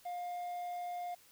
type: tone with quantisation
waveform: triangle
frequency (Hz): 708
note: F5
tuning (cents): +23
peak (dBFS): -36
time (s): 0.05-1.15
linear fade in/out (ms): 10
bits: 10
effects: white hiss -63 dBFS RMS until 1.31 s